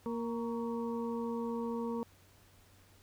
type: harmonic tone with a mistuned harmonic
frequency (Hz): 233.1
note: A#3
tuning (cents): 0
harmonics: 1 / 2 / 4 / 5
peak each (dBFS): -36 / -38 / -44 / -49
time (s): 0.06-2.03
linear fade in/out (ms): 0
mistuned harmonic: 5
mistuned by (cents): -67
effects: added 94 Hz sine -64 dBFS peak until 3.02 s + pink hiss -64 dBFS RMS until 3.02 s